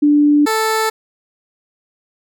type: tone pair in turn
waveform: sine / 15% pulse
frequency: 293.7 / 440.1 Hz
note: D4 / A4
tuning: 0 / 0 cents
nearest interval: perfect fifth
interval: 700 cents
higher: second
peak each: -8 dBFS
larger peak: neither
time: 0.02-0.46 / 0.46-0.9 s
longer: neither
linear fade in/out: 10 ms
effects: none